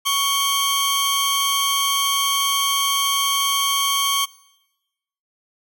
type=tone pair together; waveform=sawtooth; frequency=1116 / 3157 Hz; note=C#6 / G7; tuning=+11 / +12 cents; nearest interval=octave + tritone; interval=1801 cents; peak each=-17 dBFS; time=0.05-4.26 s; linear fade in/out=20 ms; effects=noise-tail reverb RT60 1.0 s tail -23 dB re dry